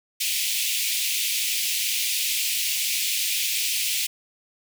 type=high-pass noise; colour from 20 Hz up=pink; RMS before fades=-25 dBFS; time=0.2-4.07 s; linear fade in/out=10 ms; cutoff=2300 Hz; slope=48 dB/octave; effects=none